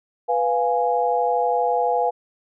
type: chord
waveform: sine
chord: F diminished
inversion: second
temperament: equal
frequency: 493.9 / 698.5 / 830.6 Hz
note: Cb5 / F5 / Ab5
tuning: 0 / 0 / 0 cents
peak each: -22 dBFS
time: 0.28-2.11 s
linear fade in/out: 20 ms
effects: none